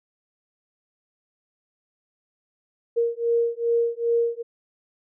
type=beating tone pair; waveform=sine; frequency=466.2 / 468.7 Hz; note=A#4 / A#4; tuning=0 / +9 cents; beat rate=2.5 Hz; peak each=-23 dBFS; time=2.96-4.43 s; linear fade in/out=20 ms; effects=none